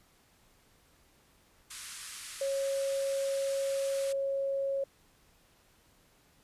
white band-pass noise, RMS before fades -45 dBFS, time 1.7-4.13 s, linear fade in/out 10 ms, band 1100 to 11000 Hz, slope 48 dB/octave
sine tone, 548 Hz, C#5, 20 cents flat, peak -29 dBFS, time 2.41-4.84 s, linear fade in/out 5 ms
effects pink hiss -65 dBFS RMS until 6.43 s + resampled to 32000 Hz

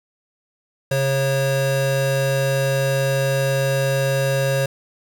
square tone pair together, 135.6 / 544.8 Hz, C#3 / C#5, -38 / -30 cents, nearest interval 2 octaves, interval 2408 cents, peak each -21 dBFS, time 0.91-4.66 s, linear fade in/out 5 ms, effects none

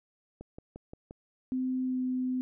click train, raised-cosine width 2 ms, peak -30 dBFS, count 5, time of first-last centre 0.41-1.109 s, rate 5.72 Hz
sine tone with pitch glide, 257.1 to 254.9 Hz, C4 to C4, -30 to -45 cents, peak -28 dBFS, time 1.52-2.41 s, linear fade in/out 0 ms, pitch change -15 cents, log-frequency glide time 1.85-1.99 s
effects none

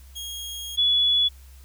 sawtooth / sine tone pair in turn, 3271 / 3407 Hz, G#7 / G#7, -27 / +44 cents, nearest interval minor second, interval 71 cents, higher second, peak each -29 / -17 dBFS, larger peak second, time 0.15-0.77 / 0.77-1.29 s, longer first, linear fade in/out 20 ms, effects added 66 Hz sine -44 dBFS peak until 1.64 s + white hiss -56 dBFS RMS until 1.64 s

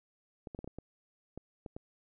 clicks, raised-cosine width 2 ms, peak -29 dBFS, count 9, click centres 0.472 / 0.548 / 0.59 / 0.644 / 0.676 / 0.786 / 1.376 / 1.662 / 1.765 s, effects none

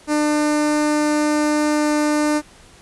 sawtooth tone with notch filter, 299.9 Hz, D4, 36 cents sharp, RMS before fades -18 dBFS, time 0.07-2.42 s, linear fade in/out 50 ms, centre 3200 Hz, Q 1.5, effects pink hiss -47 dBFS RMS until 2.81 s + resampled to 24000 Hz

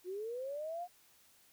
sine linear sweep, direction up, 349.2 to 725 Hz, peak -38 dBFS, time 0.04-0.88 s, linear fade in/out 50 ms, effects white hiss -66 dBFS RMS until 1.52 s

